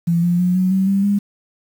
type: tone with pitch steps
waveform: sine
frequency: 169.6 / 174.67 / 179.89 / 185.27 / 190.81 / 196.51 / 202.4 Hz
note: E3 / F3 / F#3 / F#3 / G3 / G3 / G#3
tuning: +50 / +1 / -48 / +3 / -46 / +5 / -44 cents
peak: -13 dBFS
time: 0.07-1.19 s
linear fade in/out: 10 ms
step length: 160 ms
effects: 7-bit